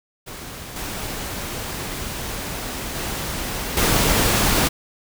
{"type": "noise with level steps", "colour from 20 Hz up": "pink", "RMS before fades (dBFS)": [-35, -29, -27, -18], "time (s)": [0.26, 4.69], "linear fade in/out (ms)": 20, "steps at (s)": [0.76, 2.95, 3.77], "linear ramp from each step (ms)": 2, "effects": []}